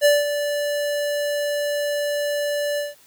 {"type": "tone with ADSR envelope", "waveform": "square", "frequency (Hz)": 583, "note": "D5", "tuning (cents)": -13, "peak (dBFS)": -12, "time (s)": [0.01, 2.95], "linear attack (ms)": 42, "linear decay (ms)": 190, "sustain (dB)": -10, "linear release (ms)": 170, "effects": ["white hiss -53 dBFS RMS until 3.06 s"]}